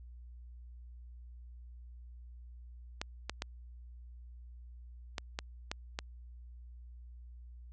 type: clicks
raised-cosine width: 0.2 ms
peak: -18 dBFS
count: 7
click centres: 3.015 / 3.296 / 3.421 / 5.182 / 5.389 / 5.715 / 5.989 s
effects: added 60 Hz sine -48 dBFS peak until 7.72 s + resampled to 22050 Hz